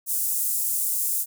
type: high-pass noise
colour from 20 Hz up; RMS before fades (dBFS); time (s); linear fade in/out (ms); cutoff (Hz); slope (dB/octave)
pink; -25; 0.06-1.26; 50; 8500; 24
effects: none